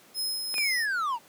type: tone with tremolo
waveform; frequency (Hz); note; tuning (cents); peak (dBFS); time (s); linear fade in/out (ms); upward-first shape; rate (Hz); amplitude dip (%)
sawtooth; 5130; E8; -48; -25; 0.14-0.87; 50; sine; 2.5; 35
type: linear sweep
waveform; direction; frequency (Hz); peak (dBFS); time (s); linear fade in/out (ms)
triangle; down; 2524 to 871; -24; 0.54-1.19; 50
type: clicks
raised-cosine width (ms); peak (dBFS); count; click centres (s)
0.3; -20; 2; 0.542 / 0.582
effects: pink hiss -55 dBFS RMS until 1.28 s + high-pass 200 Hz 12 dB/octave